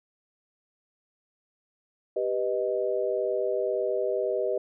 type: chord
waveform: sine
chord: G augmented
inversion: none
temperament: equal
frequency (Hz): 392 / 493.9 / 622.3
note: G4 / B4 / D#5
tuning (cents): 0 / 0 / 0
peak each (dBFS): -29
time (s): 2.16-4.58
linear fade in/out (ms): 5
effects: none